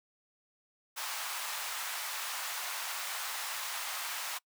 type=high-pass noise; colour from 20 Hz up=pink; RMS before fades=-38 dBFS; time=0.96-4.39 s; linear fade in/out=20 ms; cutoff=830 Hz; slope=24 dB/octave; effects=noise-tail reverb RT60 0.1 s tail -25 dB re dry